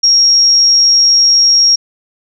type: tone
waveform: sine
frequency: 5588 Hz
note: F8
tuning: in tune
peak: -5 dBFS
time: 0.03-1.76 s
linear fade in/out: 10 ms
effects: none